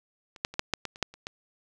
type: clicks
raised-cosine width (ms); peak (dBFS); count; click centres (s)
0.2; -29 / -9 / -25 / -8 / -8 / -16 / -28 / -8 / -30 / -18; 10; 0.362 / 0.449 / 0.54 / 0.594 / 0.737 / 0.853 / 0.959 / 1.027 / 1.14 / 1.269
effects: none